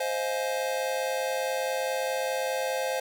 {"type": "chord", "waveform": "square", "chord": "F minor seventh", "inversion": "second", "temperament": "just", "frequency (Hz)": [523.8, 628.6, 698.5, 838.1], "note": ["C5", "Eb5", "F5", "Ab5"], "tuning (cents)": [2, 18, 0, 16], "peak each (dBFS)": [-30, -36, -36, -36], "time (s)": [0, 3], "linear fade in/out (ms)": 5, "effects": []}